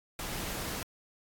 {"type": "tone in noise", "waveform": "sine", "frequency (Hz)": 191.7, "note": "G3", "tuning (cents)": -38, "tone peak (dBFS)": -44, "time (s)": [0.37, 0.58], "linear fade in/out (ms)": 2, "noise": "pink", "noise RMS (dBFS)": -37, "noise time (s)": [0.19, 0.83], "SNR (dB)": -10, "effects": ["AAC 64 kbps"]}